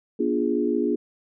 sine chord, B diminished seventh, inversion none, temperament equal with one note detuned, 241.7 / 293.7 / 349.2 / 415.3 Hz, B3 / D4 / F4 / Ab4, -37 / 0 / 0 / 0 cents, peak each -26 dBFS, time 0.19-0.96 s, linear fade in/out 10 ms, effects none

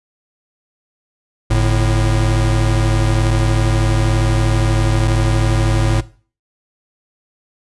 square tone pair together, 48.92 / 110 Hz, G1 / A2, -3 / 0 cents, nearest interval octave + major second, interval 1403 cents, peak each -15 dBFS, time 1.5-6.01 s, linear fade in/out 10 ms, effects noise-tail reverb RT60 0.4 s tail -18 dB re dry + resampled to 24000 Hz

